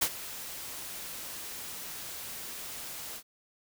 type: noise with ADSR envelope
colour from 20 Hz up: white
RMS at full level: -25 dBFS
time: 0.01-3.23 s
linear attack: 13 ms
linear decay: 62 ms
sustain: -16 dB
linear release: 70 ms
effects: none